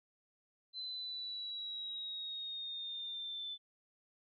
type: linear sweep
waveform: sine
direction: down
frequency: 4056 to 3508 Hz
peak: -40 dBFS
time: 0.73-3.58 s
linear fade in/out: 50 ms
effects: none